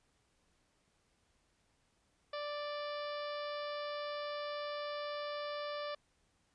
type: harmonic tone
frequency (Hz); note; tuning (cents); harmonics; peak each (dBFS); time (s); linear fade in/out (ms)
587.3; D5; 0; 1 / 2 / 3 / 4 / 5 / 6 / 7 / 8 / 9; -40 / -44 / -50 / -53 / -54 / -52 / -57 / -54 / -59; 2.33-5.95; 5
effects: pink hiss -75 dBFS RMS until 6.54 s + resampled to 22050 Hz